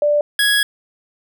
sine / 25% pulse tone pair in turn, 589 / 1665.9 Hz, D5 / G#6, +5 / +5 cents, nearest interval octave + tritone, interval 1800 cents, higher second, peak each -12 / -9 dBFS, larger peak second, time 0.02-0.21 / 0.39-0.63 s, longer second, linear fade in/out 2 ms, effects none

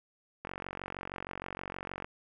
click train, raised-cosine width 0.5 ms, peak -23 dBFS, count 75, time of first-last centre 0.45-2.045 s, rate 46.4 Hz, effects none

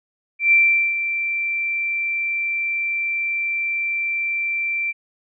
sine tone with ADSR envelope, 2349 Hz, D7, in tune, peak -10 dBFS, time 0.39-4.93 s, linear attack 130 ms, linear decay 420 ms, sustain -10 dB, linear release 30 ms, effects none

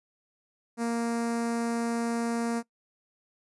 sawtooth tone with notch filter, 233.1 Hz, A#3, in tune, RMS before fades -29 dBFS, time 0.77-2.63 s, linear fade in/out 50 ms, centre 3200 Hz, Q 0.79, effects noise-tail reverb RT60 0.1 s tail -21 dB re dry + resampled to 24000 Hz

